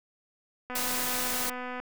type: click train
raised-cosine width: 0.5 ms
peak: -23 dBFS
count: 276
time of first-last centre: 0.7-1.8 s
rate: 250 Hz
type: noise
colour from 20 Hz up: white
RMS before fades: -31 dBFS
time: 0.75-1.5 s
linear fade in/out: 5 ms
effects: none